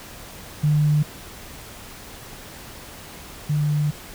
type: tone pair in turn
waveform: sine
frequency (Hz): 150 / 148.71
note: D3 / D3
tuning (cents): +37 / +22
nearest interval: unison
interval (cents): 15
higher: first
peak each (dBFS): -15 / -18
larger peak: first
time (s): 0.63-1.03 / 3.49-3.91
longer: second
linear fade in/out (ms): 10
effects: pink hiss -40 dBFS RMS until 4.14 s